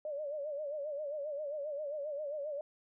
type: tone with vibrato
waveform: sine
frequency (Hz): 587.3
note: D5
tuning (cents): 0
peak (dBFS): -36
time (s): 0.05-2.61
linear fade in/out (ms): 2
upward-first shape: sine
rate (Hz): 7.5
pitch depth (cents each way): 96
effects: none